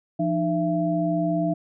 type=tone cluster; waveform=sine; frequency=170.4 / 305.2 / 671 Hz; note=F3 / D#4 / E5; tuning=-42 / -33 / +31 cents; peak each=-25 dBFS; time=0.19-1.54 s; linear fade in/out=10 ms; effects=none